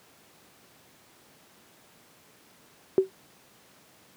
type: tone with exponential decay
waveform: sine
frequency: 381.4 Hz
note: G4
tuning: 47 cents flat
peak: -12 dBFS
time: 2.98-3.1 s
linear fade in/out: 0 ms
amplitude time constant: 24 ms
effects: pink hiss -57 dBFS RMS until 4.16 s + high-pass 150 Hz 12 dB/octave